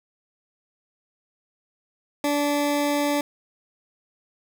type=tone; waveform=20% pulse; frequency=290 Hz; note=D4; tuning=22 cents flat; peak=-16 dBFS; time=2.24-3.21 s; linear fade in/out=2 ms; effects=none